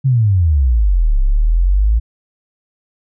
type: exponential two-way sweep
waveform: sine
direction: down then up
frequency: 139.2 to 32.85 to 57.1 Hz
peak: -9 dBFS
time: 0.04-2 s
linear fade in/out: 20 ms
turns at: 1.2 s
effects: none